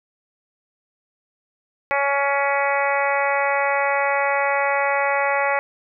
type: harmonic tone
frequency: 280 Hz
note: C#4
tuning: 18 cents sharp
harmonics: 2 / 3 / 4 / 5 / 6 / 7 / 8 / 9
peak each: -23 / -23 / -27 / -28 / -31 / -25 / -28 / -33 dBFS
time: 1.91-5.59 s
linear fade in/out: 0 ms
effects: none